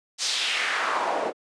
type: noise with band-pass filter sweep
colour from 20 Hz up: pink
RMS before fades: -26 dBFS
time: 0.18-1.33 s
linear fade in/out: 50 ms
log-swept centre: 5700 to 490 Hz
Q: 1.9
effects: high-pass 300 Hz 12 dB/octave + resampled to 22050 Hz